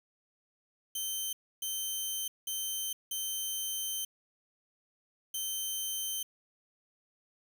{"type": "tone bursts at uneven times", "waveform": "10% pulse", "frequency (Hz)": 3100, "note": "G7", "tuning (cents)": -20, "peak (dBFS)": -25, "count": 5, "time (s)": [[0.95, 1.33], [1.62, 2.28], [2.47, 2.93], [3.11, 4.05], [5.34, 6.23]], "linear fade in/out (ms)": 5, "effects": ["9-bit"]}